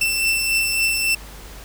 sawtooth beating tone pair, 2673 / 2676.6 Hz, E7 / E7, +23 / +26 cents, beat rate 3.6 Hz, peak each -23 / -15 dBFS, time 0.01-1.15 s, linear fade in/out 5 ms, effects added 50 Hz sine -38 dBFS peak until 1.64 s + pink hiss -41 dBFS RMS until 1.64 s

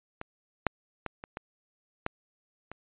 clicks, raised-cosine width 0.5 ms, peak -22 / -8 / -18 / -25 / -21 / -14 / -25 dBFS, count 7, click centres 0.214 / 0.667 / 1.063 / 1.239 / 1.371 / 2.064 / 2.716 s, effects resampled to 8000 Hz

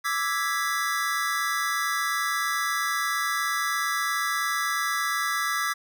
square chord, E dominant seventh, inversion third, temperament equal with one note detuned, 1169.9 / 1318.5 / 1661.2 / 1975.5 Hz, D6 / E6 / G#6 / B6, -7 / 0 / 0 / 0 cents, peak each -31 dBFS, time 0.04-5.74 s, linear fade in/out 20 ms, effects none

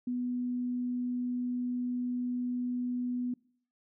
sine tone, 246.9 Hz, B3, in tune, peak -30 dBFS, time 0.07-3.34 s, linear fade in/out 5 ms, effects noise-tail reverb RT60 0.6 s tail -25 dB re dry

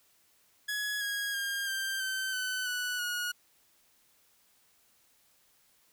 sawtooth tone with pitch steps, 1682 / 1646.4 / 1611.6 / 1577.5 / 1544.2 / 1511.5 / 1479.6 / 1448.3 Hz, G#6 / G#6 / G6 / G6 / G6 / F#6 / F#6 / F#6, +22 / -16 / +48 / +10 / -26 / +36 / 0 / -37 cents, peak -28 dBFS, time 0.68-3.32 s, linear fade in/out 10 ms, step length 330 ms, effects white hiss -67 dBFS RMS until 5.92 s

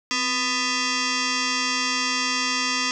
sine tone with frequency modulation, 1757 Hz, A6, 3 cents flat, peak -21 dBFS, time 0.11-2.91 s, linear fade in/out 0 ms, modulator 749 Hz, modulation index 6.1, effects none

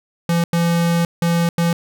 square tone bursts at uneven times, 169.8 Hz, F3, 48 cents flat, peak -15 dBFS, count 4, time 0.29-0.44 / 0.53-1.05 / 1.22-1.49 / 1.58-1.73 s, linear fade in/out 2 ms, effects none

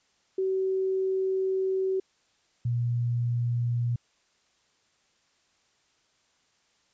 sine tone pair in turn, 380 / 119.69 Hz, F#4 / A#2, +46 / +46 cents, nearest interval octave + minor sixth, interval 2000 cents, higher first, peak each -24 dBFS, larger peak neither, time 0.38-2 / 2.65-3.96 s, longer first, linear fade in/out 5 ms, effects white hiss -68 dBFS RMS until 6.93 s + resampled to 16000 Hz

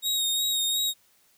sawtooth tone with vibrato, 3751 Hz, A#7, 10 cents sharp, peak -21 dBFS, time 0.02-0.94 s, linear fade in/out 50 ms, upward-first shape sine, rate 2.8 Hz, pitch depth 28 cents each way, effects white hiss -63 dBFS RMS until 1.37 s

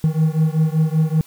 triangle beating tone pair, 155.56 / 160.76 Hz, D#3 / E3, 0 / -43 cents, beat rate 5.2 Hz, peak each -15 / -16 dBFS, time 0.04-1.21 s, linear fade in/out 0 ms, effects white hiss -49 dBFS RMS until 1.26 s

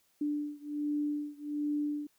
sine beating tone pair, 294.1 / 295.4 Hz, D4 / D4, +3 / +10 cents, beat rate 1.3 Hz, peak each -34 / -35 dBFS, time 0.21-2.07 s, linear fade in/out 5 ms, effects white hiss -71 dBFS RMS until 2.18 s

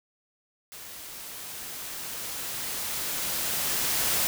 white noise with level ramp, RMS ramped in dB -43 to -25 dBFS, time 0.72-4.27 s, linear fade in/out 0 ms, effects none

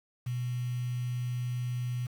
sine tone with quantisation, 123.47 Hz, B2, in tune, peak -30 dBFS, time 0.26-2.07 s, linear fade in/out 10 ms, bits 8, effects none

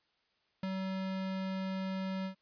square tone with ADSR envelope, 190 Hz, F#3, 46 cents sharp, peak -33 dBFS, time 0.63-2.35 s, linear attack 4 ms, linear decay 19 ms, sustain -2 dB, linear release 98 ms, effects white hiss -75 dBFS RMS until 2.41 s + resampled to 11025 Hz

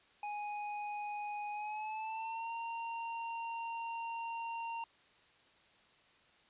square tone with pitch glide, 830.6 to 921.6 Hz, G#5 to A#5, 0 to -20 cents, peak -39 dBFS, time 0.23-4.84 s, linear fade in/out 2 ms, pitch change +180 cents, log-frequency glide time 1.51-2.52 s, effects white hiss -66 dBFS RMS until 6.49 s + resampled to 8000 Hz

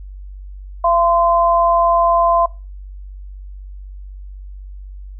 sine tone pair together, 680 / 1031.9 Hz, F5 / C6, -46 / -24 cents, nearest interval perfect fifth, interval 722 cents, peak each -14 / -14 dBFS, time 0.84-2.46 s, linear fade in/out 5 ms, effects noise-tail reverb RT60 0.3 s tail -21 dB re dry + added 48 Hz sine -30 dBFS peak until 5.19 s

